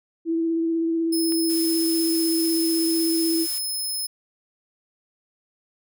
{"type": "tone with vibrato", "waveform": "sine", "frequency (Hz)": 329.6, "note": "E4", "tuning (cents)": 0, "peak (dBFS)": -20, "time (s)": [0.25, 3.47], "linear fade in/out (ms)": 50, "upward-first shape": "sine", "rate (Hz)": 16, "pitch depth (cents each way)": 16}
{"type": "tone", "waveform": "15% pulse", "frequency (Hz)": 5180, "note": "E8", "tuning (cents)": -31, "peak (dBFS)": -20, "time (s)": [1.12, 4.07], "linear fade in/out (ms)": 10}
{"type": "click", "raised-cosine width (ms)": 0.3, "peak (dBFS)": -24, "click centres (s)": 1.322}
{"type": "noise", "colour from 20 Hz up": "blue", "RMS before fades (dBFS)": -34, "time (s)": [1.49, 3.59], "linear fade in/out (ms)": 10}
{"effects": []}